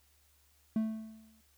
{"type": "tone with exponential decay", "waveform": "triangle", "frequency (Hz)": 220, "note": "A3", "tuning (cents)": 0, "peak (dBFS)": -24, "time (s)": [0.76, 1.41], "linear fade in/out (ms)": 2, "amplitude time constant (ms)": 140, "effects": ["added 72 Hz sine -69 dBFS peak until 1.57 s", "white hiss -69 dBFS RMS until 1.57 s"]}